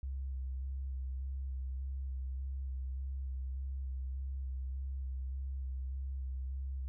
sine tone with vibrato, 66 Hz, C2, 16 cents sharp, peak -36 dBFS, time 0.03-6.88 s, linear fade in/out 0 ms, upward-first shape square, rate 1.7 Hz, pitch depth 21 cents each way, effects none

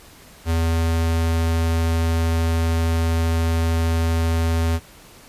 square tone, 82.41 Hz, E2, in tune, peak -18 dBFS, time 0.45-4.8 s, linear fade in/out 50 ms, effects pink hiss -46 dBFS RMS until 5.28 s + resampled to 32000 Hz

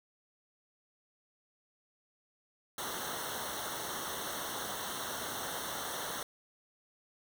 pink noise with comb filter, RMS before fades -39 dBFS, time 2.78-6.23 s, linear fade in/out 2 ms, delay 0.41 ms, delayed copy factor -1, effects none

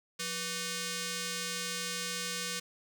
5% pulse ring-modulated tone, 667 Hz, E5, 20 cents sharp, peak -20 dBFS, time 0.19-2.6 s, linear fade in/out 10 ms, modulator 847 Hz, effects none

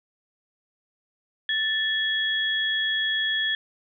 sine tone pair together, 1760 / 3329 Hz, A6 / G#7, 0 / +3 cents, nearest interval major seventh, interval 1103 cents, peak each -25 dBFS, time 1.49-3.55 s, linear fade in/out 2 ms, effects none

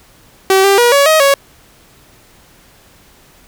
sawtooth tone with pitch steps, 383.7 / 395.1 / 480.3 / 563 / 630 / 556 Hz, G4 / G4 / B4 / C#5 / D#5 / C#5, -37 / +14 / -48 / +27 / +21 / +5 cents, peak -3 dBFS, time 0.5-1.34 s, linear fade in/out 2 ms, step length 140 ms, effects pink hiss -46 dBFS RMS until 3.47 s

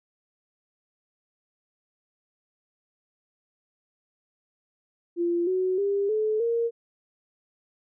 sine tone with pitch steps, 344.5 / 371.4 / 400.3 / 431.5 / 465.2 Hz, F4 / F#4 / G4 / A4 / A#4, -24 / +7 / +36 / -34 / -4 cents, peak -22 dBFS, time 5.16-6.71 s, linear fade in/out 50 ms, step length 310 ms, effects none

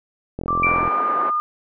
click train, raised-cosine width 2 ms, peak -14 dBFS, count 22, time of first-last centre 0.39-0.877 s, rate 43.1 Hz
sine tone with pitch glide, 1174.7 to 1215.4 Hz, D6 to D#6, 0 to -41 cents, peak -18 dBFS, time 0.48-1.4 s, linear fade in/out 0 ms, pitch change +59 cents, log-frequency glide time 0.75-0.92 s
sine tone with exponential decay, 2349 Hz, D7, in tune, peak -14 dBFS, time 0.63-1.14 s, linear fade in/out 5 ms, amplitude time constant 110 ms
white band-pass noise, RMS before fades -28 dBFS, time 0.65-1.31 s, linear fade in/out 20 ms, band 250 to 1300 Hz, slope 24 dB/octave
effects none

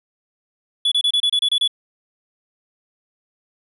triangle tone bursts, 3419 Hz, G#7, 50 cents sharp, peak -13 dBFS, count 9, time 0.85-1.677 s, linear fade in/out 5 ms, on 67 ms, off 28 ms, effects resampled to 32000 Hz

